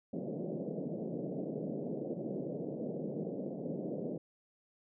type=band-pass noise; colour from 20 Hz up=pink; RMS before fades=-39 dBFS; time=0.13-4.18 s; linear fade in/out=5 ms; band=150 to 600 Hz; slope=48 dB/octave; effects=none